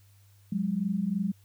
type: tone pair together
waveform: sine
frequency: 181.17 / 204.3 Hz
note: F#3 / G#3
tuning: -36 / -28 cents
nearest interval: major second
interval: 208 cents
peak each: -30 / -28 dBFS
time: 0.52-1.32 s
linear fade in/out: 5 ms
effects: added 99 Hz sine -56 dBFS peak until 1.44 s + white hiss -66 dBFS RMS until 1.44 s